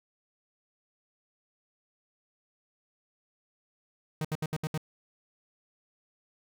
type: tone bursts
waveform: 45% pulse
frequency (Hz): 155.56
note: D#3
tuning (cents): 0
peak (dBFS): -29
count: 6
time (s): 4.21-4.777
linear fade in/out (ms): 2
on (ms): 37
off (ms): 69
effects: none